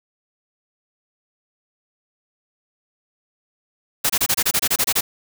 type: noise bursts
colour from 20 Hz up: white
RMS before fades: -18 dBFS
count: 12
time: 4.04-5.01 s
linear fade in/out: 10 ms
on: 57 ms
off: 26 ms
effects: none